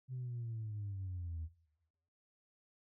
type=linear sweep; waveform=sine; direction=down; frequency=130.2 to 77.78 Hz; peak=-38 dBFS; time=0.08-1.49 s; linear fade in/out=50 ms; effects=noise-tail reverb RT60 1.0 s tail -20 dB re dry + tanh soft clip ceiling -36 dBFS